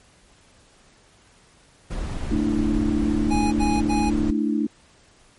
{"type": "noise", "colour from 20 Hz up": "brown", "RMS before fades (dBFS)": -27, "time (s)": [1.9, 4.31], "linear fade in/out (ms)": 10}
{"type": "chord", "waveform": "sine", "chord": "A suspended fourth", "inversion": "none", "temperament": "equal with one note detuned", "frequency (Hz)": [220, 294.9, 329.6], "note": ["A3", "D4", "E4"], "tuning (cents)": [0, 7, 0], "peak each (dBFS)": [-23, -23, -27], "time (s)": [2.31, 4.67], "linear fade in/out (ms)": 5}
{"type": "tone bursts", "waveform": "square", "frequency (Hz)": 830, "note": "G#5", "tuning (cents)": -1, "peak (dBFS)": -25, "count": 3, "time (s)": [3.3, 4.106], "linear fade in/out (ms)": 20, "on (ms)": 220, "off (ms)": 73}
{"effects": ["pink hiss -55 dBFS RMS until 5.38 s", "MP3 48 kbps"]}